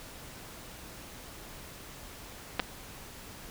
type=clicks; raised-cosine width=0.3 ms; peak=-12 dBFS; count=2; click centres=2.595 / 2.599 s; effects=pink hiss -47 dBFS RMS until 3.5 s